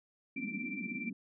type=band-pass noise; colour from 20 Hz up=white; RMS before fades=-41 dBFS; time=0.36-1.13 s; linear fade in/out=5 ms; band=200 to 270 Hz; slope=48 dB/octave
type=tone with tremolo; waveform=sine; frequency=2349 Hz; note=D7; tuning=in tune; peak=-37 dBFS; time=0.36-1.1 s; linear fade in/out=10 ms; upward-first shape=sine; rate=17 Hz; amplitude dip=65%
effects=none